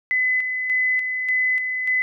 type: tone with tremolo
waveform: sine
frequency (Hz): 2016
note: B6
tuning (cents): +35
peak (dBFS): -17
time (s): 0.11-2.02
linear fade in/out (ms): 0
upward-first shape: square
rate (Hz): 1.7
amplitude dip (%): 45
effects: none